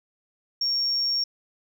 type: tone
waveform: sine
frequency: 5530 Hz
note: F8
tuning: 18 cents flat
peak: -21 dBFS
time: 0.61-1.24 s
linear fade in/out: 5 ms
effects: tanh soft clip ceiling -17 dBFS